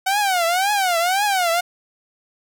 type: tone with vibrato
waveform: sawtooth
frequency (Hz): 746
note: F#5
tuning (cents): +14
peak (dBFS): -13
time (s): 0.06-1.61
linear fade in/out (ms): 10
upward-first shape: triangle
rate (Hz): 1.9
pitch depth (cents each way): 220
effects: none